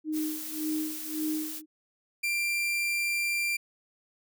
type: tone with tremolo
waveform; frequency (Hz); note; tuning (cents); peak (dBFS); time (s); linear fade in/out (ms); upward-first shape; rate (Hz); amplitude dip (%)
sine; 309.8; D#4; -7; -27; 0.04-1.66; 50; sine; 1.8; 90
type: noise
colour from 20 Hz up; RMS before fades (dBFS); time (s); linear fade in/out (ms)
blue; -38; 0.12-1.62; 50
type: tone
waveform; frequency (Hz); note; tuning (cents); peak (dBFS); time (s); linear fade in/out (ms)
40% pulse; 2372; D7; +17; -26; 2.23-3.57; 10
effects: none